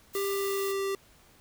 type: noise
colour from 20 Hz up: blue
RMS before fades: -40 dBFS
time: 0.13-0.73 s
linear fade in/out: 20 ms
type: tone with pitch glide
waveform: square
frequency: 396 to 391.7 Hz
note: G4 to G4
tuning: +18 to -1 cents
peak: -29 dBFS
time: 0.15-0.95 s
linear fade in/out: 2 ms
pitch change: -19 cents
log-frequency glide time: 0.31-0.81 s
effects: pink hiss -59 dBFS RMS until 1.4 s